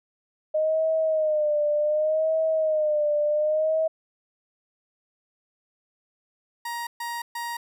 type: tone with vibrato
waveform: sine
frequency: 616 Hz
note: D#5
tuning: 17 cents flat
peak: -20 dBFS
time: 0.54-3.88 s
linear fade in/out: 10 ms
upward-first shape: sine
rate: 0.67 Hz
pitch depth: 66 cents each way
type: tone bursts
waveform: 30% pulse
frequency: 943 Hz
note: A#5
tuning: 20 cents sharp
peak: -27 dBFS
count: 3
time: 6.65-7.57 s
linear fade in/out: 5 ms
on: 220 ms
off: 130 ms
effects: none